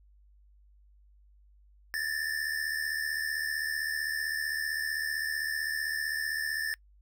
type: tone pair together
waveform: square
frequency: 1731 / 1806.6 Hz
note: A6 / A6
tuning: -29 / +45 cents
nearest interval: minor second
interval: 74 cents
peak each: -34 / -34 dBFS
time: 1.94-6.74 s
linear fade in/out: 0 ms
effects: noise-tail reverb RT60 0.1 s tail -26 dB re dry + added 50 Hz sine -57 dBFS peak until 7.01 s